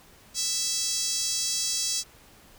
5% pulse tone with high-pass filter, 659.3 Hz, E5, in tune, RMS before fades -28 dBFS, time 0.34-2.04 s, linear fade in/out 50 ms, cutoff 5200 Hz, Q 1.6, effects pink hiss -54 dBFS RMS until 2.58 s

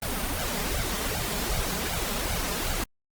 pink noise with flanger, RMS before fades -29 dBFS, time 0.02-2.84 s, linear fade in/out 5 ms, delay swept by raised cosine 1.3 to 5 ms, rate 2.6 Hz, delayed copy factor +0.95, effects Opus 32 kbps

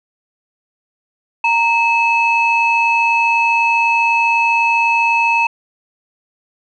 sine tone pair together, 928 / 2596 Hz, A#5 / E7, -8 / -27 cents, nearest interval octave + tritone, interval 1781 cents, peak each -13 dBFS, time 1.44-5.47 s, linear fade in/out 5 ms, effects tanh soft clip ceiling -5 dBFS

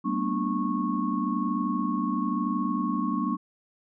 sine tone cluster, 193 / 225.5 / 246.5 / 295.5 / 1099 Hz, G3 / A3 / B3 / D4 / C#6, -27 / +43 / -3 / +11 / -15 cents, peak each -31 dBFS, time 0.04-3.37 s, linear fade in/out 20 ms, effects none

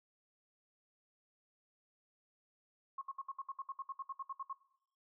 sine tone bursts, 1081 Hz, C#6, 44 cents flat, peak -39 dBFS, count 16, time 2.98-4.53 s, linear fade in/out 5 ms, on 35 ms, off 66 ms, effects noise-tail reverb RT60 0.7 s tail -18 dB re dry

